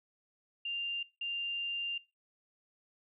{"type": "tone bursts at uneven times", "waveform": "sine", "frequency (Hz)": 2792, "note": "F7", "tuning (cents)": -1, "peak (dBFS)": -34, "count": 2, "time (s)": [[0.65, 1.03], [1.21, 1.98]], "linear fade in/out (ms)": 5, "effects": ["noise-tail reverb RT60 0.3 s tail -22 dB re dry"]}